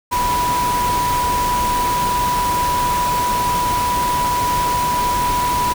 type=tone in noise; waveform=sine; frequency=982 Hz; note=B5; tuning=10 cents flat; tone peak=-16 dBFS; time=0.11-5.74 s; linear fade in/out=20 ms; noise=pink; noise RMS=-24 dBFS; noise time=0.11-5.74 s; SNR=+5 dB; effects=none